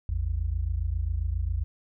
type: tone pair together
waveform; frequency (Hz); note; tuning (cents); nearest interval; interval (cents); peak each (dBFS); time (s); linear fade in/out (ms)
sine; 55.57 / 83; A1 / E2; +18 / +12; perfect fifth; 694; -28 / -28; 0.09-1.64; 0
effects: none